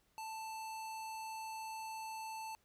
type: tone with low-pass filter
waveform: square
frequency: 883 Hz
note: A5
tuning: 6 cents sharp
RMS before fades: -45 dBFS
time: 0.18-2.55 s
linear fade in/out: 0 ms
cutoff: 11000 Hz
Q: 1.1
effects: pink hiss -75 dBFS RMS until 2.64 s